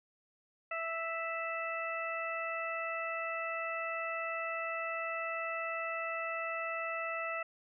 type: harmonic tone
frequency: 659.3 Hz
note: E5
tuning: in tune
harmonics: 1 / 2 / 3 / 4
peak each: -40 / -39 / -41 / -41 dBFS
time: 0.71-7.43 s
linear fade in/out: 5 ms
effects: none